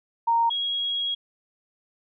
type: tone pair in turn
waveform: sine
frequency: 927 / 3303 Hz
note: A#5 / G#7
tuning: -10 / -10 cents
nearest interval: octave + minor seventh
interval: 2200 cents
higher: second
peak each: -18 / -24 dBFS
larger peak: first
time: 0.27-0.5 / 0.5-1.15 s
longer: second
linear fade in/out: 10 ms
effects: none